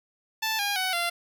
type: tone with pitch steps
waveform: 10% pulse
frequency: 880 / 811.6 / 748.6 / 690.4 Hz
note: A5 / G#5 / F#5 / F5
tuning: 0 / -40 / +20 / -20 cents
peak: -17 dBFS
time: 0.42-1.1 s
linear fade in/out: 10 ms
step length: 170 ms
effects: none